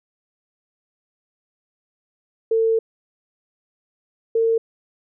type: tone pair in turn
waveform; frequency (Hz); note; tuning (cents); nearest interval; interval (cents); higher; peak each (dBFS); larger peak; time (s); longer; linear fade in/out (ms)
sine; 450 / 454.2; A4 / A#4; +39 / -45; unison; 16; second; -15; neither; 2.51-2.79 / 4.35-4.58; first; 5
effects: none